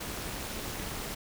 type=noise with amplitude modulation; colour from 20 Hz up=pink; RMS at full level=-34 dBFS; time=0-1.15 s; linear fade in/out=10 ms; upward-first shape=sine; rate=258 Hz; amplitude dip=80%; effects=none